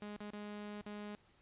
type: tone with dropouts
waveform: sawtooth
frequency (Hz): 207.7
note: G#3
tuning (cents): 0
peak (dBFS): -40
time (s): 0.02-1.15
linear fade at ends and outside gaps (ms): 0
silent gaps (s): 0.164-0.205 / 0.305-0.334 / 0.812-0.862
effects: pink hiss -69 dBFS RMS until 1.41 s + resampled to 8000 Hz